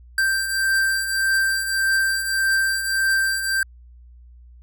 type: beating tone pair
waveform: square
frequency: 1568 / 1569.7 Hz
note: G6 / G6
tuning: 0 / +2 cents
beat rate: 1.7 Hz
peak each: -27 / -20 dBFS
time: 0.18-3.63 s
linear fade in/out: 2 ms
effects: added 60 Hz sine -43 dBFS peak until 4.62 s

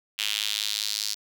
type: tone with high-pass filter sweep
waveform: square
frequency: 52.5 Hz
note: G#1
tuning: 19 cents sharp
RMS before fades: -29 dBFS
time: 0.18-1.15 s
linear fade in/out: 20 ms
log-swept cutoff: 3000 to 4700 Hz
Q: 2.9
effects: none

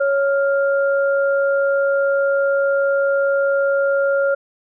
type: tone pair together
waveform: sine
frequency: 554.4 / 1398.7 Hz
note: C#5 / F6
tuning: 0 / +2 cents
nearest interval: octave + major third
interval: 1602 cents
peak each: -15 / -22 dBFS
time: 0-4.35 s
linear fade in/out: 10 ms
effects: none

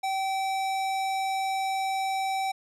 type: tone with hard clipping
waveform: sine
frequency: 771 Hz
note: G5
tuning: 29 cents flat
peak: -28 dBFS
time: 0.03-2.52 s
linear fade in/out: 10 ms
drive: 18 dB
effects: none

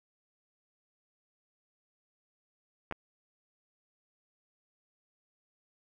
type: clicks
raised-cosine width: 0.5 ms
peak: -21 dBFS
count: 2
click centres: 2.912 / 2.924 s
effects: none

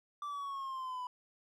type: exponential sweep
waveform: triangle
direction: down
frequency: 1174.7 to 987.8 Hz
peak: -36 dBFS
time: 0.22-1.07 s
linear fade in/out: 2 ms
effects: none

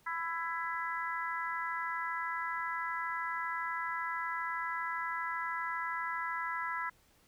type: harmonic tone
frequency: 332.6 Hz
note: E4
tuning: 16 cents sharp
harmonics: 3 / 4 / 5 / 6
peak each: -38 / -39 / -40 / -41 dBFS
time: 0.06-6.9 s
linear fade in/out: 10 ms
effects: pink hiss -67 dBFS RMS until 7.27 s

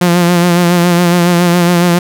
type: tone with vibrato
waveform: sawtooth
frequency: 174.61 Hz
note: F3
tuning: in tune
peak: -3 dBFS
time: 0.01-1.99 s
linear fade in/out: 5 ms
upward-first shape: sine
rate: 7.2 Hz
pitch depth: 39 cents each way
effects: none

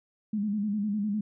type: tone with vibrato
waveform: sine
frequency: 207.7 Hz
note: G#3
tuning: in tune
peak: -26 dBFS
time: 0.33-1.21 s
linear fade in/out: 5 ms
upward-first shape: square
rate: 9.9 Hz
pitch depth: 59 cents each way
effects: none

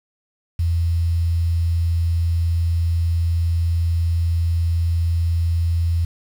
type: tone with quantisation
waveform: sine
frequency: 84.2 Hz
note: E2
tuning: 37 cents sharp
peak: -16 dBFS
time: 0.59-6.05 s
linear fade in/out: 5 ms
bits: 7
effects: none

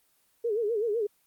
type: tone with vibrato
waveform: sine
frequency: 440 Hz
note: A4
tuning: in tune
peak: -25 dBFS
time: 0.44-1.07 s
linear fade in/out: 10 ms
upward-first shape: sine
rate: 7.9 Hz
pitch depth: 140 cents each way
effects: white hiss -68 dBFS RMS until 1.26 s + Opus 24 kbps

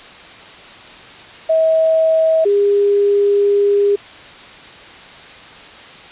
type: tone pair in turn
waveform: sine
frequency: 643 / 405.1 Hz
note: E5 / G#4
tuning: -43 / -43 cents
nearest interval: minor sixth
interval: 800 cents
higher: first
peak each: -10 dBFS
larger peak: neither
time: 1.49-2.45 / 2.45-3.96 s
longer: second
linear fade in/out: 10 ms
effects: white hiss -37 dBFS RMS until 6.11 s + resampled to 8000 Hz

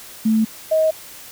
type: tone pair in turn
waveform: sine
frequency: 220 / 632 Hz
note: A3 / D#5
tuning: 0 / +27 cents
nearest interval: octave + tritone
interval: 1827 cents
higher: second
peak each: -13 dBFS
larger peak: neither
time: 0.25-0.45 / 0.71-0.91 s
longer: neither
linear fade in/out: 10 ms
effects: white hiss -39 dBFS RMS until 1.31 s

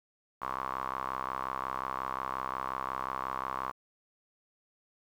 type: tone with band-pass filter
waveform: sawtooth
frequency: 65.6 Hz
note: C2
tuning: 5 cents sharp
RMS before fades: -36 dBFS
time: 0.41-3.72 s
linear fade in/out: 20 ms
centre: 1100 Hz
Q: 6.8
effects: 10-bit

